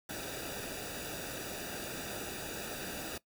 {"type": "noise with comb filter", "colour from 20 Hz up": "pink", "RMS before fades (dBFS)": -41, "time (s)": [0.09, 3.18], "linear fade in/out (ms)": 5, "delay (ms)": 0.94, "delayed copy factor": -0.75, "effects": ["noise-tail reverb RT60 0.1 s tail -19 dB re dry"]}